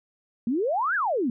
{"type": "exponential two-way sweep", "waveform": "sine", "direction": "up then down", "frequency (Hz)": [218.9, 1720, 218.9], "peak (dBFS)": -22, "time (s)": [0.47, 1.3], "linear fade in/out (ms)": 2, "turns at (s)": 0.95, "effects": []}